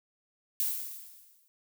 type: noise with exponential decay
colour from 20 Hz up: violet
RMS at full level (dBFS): -28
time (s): 0.6-1.48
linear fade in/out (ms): 0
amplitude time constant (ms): 190
effects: none